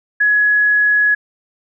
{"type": "tone", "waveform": "sine", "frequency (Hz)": 1683, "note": "G#6", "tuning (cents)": 23, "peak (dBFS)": -10, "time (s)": [0.2, 1.15], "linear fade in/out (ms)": 10, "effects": []}